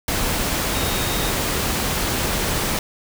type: tone in noise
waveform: sine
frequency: 3729 Hz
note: A#7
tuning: in tune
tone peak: -31 dBFS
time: 0.75-1.3 s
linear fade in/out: 2 ms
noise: pink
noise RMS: -22 dBFS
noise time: 0.08-2.79 s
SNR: -12 dB
effects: none